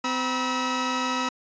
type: tone cluster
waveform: sawtooth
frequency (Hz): 256.2 / 964 / 1294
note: C4 / B5 / E6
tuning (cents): -36 / -42 / -32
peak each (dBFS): -25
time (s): 0.04-1.29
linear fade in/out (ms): 5
effects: resampled to 16000 Hz